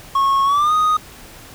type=tone with pitch glide; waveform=triangle; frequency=1095 to 1243.4 Hz; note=C#6 to D#6; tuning=-22 to -2 cents; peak=-11 dBFS; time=0.15-0.97 s; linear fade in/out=5 ms; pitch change=+220 cents; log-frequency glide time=0.44-0.73 s; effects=pink hiss -40 dBFS RMS until 1.54 s